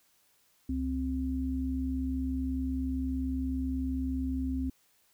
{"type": "tone pair together", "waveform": "sine", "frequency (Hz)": [68.89, 261.6], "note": ["C#2", "C4"], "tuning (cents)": [-10, 0], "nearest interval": "octave + major seventh", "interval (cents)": 2310, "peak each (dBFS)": [-33, -31], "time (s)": [0.69, 4.7], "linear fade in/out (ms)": 5, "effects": ["white hiss -68 dBFS RMS until 5.13 s"]}